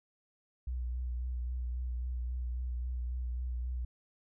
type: tone with vibrato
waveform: sine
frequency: 61.5 Hz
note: B1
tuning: 7 cents flat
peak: -33 dBFS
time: 0.67-3.85 s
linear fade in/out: 5 ms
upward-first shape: sine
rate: 3.7 Hz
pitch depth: 30 cents each way
effects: none